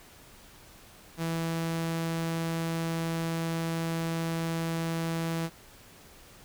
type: tone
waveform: sawtooth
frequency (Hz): 164.81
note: E3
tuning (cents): 0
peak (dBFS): -25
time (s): 1.17-5.5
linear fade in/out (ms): 50
effects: pink hiss -53 dBFS RMS until 6.44 s